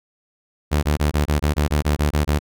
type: tone bursts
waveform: sawtooth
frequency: 74.4 Hz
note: D2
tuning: 23 cents sharp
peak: -12 dBFS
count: 12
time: 0.71-2.392 s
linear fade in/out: 20 ms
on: 120 ms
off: 22 ms
effects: none